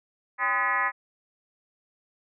sine tone with frequency modulation, 1480 Hz, F#6, in tune, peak -22 dBFS, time 0.38-0.92 s, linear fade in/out 50 ms, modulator 229 Hz, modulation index 2.7, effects none

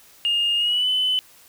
sine tone with pitch glide, 2833 to 3019 Hz, F7 to F#7, +24 to +34 cents, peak -17 dBFS, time 0.25-1.19 s, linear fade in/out 0 ms, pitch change +110 cents, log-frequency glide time 0.57-0.89 s, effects tanh soft clip ceiling -14 dBFS + white hiss -51 dBFS RMS until 1.48 s

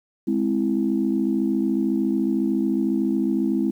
sine chord, Ab augmented, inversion none, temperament equal, 207.7 / 261.6 / 329.6 Hz, Ab3 / C4 / E4, 0 / 0 / 0 cents, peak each -23 dBFS, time 0.27-3.71 s, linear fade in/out 10 ms, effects tanh soft clip ceiling -10 dBFS + 9-bit

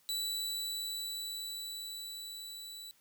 sawtooth tone with level ramp, 3951 Hz, B7, in tune, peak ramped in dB -30 to -42 dBFS, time 0.09-2.91 s, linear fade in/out 0 ms, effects white hiss -68 dBFS RMS until 3 s

